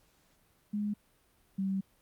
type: tone pair in turn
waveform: sine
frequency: 207.7 / 193.08 Hz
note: G#3 / G3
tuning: 0 / -26 cents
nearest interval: minor second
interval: 126 cents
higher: first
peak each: -30 / -29 dBFS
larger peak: second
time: 0.73-0.94 / 1.58-1.81 s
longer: second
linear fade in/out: 10 ms
effects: pink hiss -68 dBFS RMS until 2.01 s + Opus 48 kbps